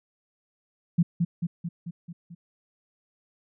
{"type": "tone with echo", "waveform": "sine", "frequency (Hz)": 170.7, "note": "F3", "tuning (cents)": -39, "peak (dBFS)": -16, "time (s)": [0.98, 1.03], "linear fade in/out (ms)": 10, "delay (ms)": 220, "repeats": 6, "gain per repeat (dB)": -4, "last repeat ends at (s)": 2.35, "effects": []}